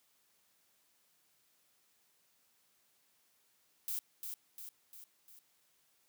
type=noise with echo; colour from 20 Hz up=violet; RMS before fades=-38 dBFS; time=3.88-3.99 s; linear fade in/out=0 ms; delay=350 ms; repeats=4; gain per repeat=-5 dB; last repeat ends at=5.39 s; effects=white hiss -73 dBFS RMS until 6.08 s + high-pass 100 Hz 12 dB/octave